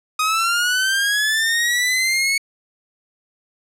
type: linear sweep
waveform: sawtooth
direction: up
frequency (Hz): 1244.5 to 2217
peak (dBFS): -13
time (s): 0.19-2.38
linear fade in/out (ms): 5
effects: low-pass 12000 Hz 12 dB/octave